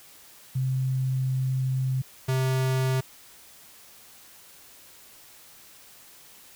sine / square tone pair in turn, 130.81 / 130.81 Hz, C3 / C3, 0 / 0 cents, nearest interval unison, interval 0 cents, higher neither, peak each -23 / -23 dBFS, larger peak neither, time 0.55-2.02 / 2.28-3.01 s, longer first, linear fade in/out 10 ms, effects white hiss -51 dBFS RMS until 6.55 s

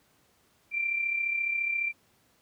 sine tone with amplitude modulation, 2360 Hz, D7, 8 cents sharp, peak -24 dBFS, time 0.71-1.93 s, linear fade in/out 50 ms, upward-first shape sine, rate 34.5 Hz, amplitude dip 55%, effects pink hiss -66 dBFS RMS until 2.41 s + high-pass 80 Hz 12 dB/octave

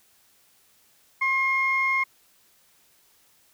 sine tone pair together, 1069.5 / 2139 Hz, C6 / C7, +38 / +38 cents, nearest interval octave, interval 1200 cents, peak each -25 / -21 dBFS, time 1.21-2.04 s, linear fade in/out 10 ms, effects tanh soft clip ceiling -14 dBFS + white hiss -61 dBFS RMS until 3.53 s

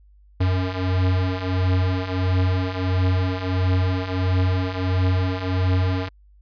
square beating tone pair, 91.4 / 92.9 Hz, F#2 / F#2, -21 / +7 cents, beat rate 1.5 Hz, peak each -25 / -21 dBFS, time 0.4-6.09 s, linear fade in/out 10 ms, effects added 50 Hz sine -49 dBFS peak until 6.41 s + resampled to 11025 Hz

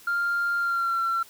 sine tone with pitch glide, 1396.9 to 1354.8 Hz, F6 to E6, 0 to +47 cents, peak -21 dBFS, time 0.07-1.23 s, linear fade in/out 5 ms, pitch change -53 cents, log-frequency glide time 0.58-1.02 s, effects tanh soft clip ceiling -20 dBFS + white hiss -51 dBFS RMS until 1.29 s

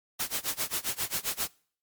white noise with tremolo, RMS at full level -29 dBFS, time 0.19-1.48 s, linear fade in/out 10 ms, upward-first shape sine, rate 7.5 Hz, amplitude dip 95%, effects noise-tail reverb RT60 0.5 s tail -24 dB re dry + MP3 96 kbps

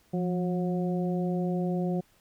harmonic tone with a mistuned harmonic, 181.1 Hz, F#3, 37 cents flat, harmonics 1 / 2 / 3 / 4, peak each -27 / -33 / -37 / -39 dBFS, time 0.13-2.01 s, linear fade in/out 10 ms, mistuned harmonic 1, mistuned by -57 cents, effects pink hiss -64 dBFS RMS until 2.2 s

